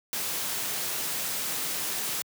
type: noise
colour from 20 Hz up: white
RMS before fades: -31 dBFS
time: 0.13-2.22 s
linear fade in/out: 0 ms
effects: high-pass 100 Hz 12 dB/octave